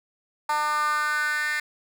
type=tone with high-pass filter sweep; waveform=10% pulse; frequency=300 Hz; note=D4; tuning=37 cents sharp; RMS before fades=-25 dBFS; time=0.49-1.6 s; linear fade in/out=5 ms; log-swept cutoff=940 to 1900 Hz; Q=4.6; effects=none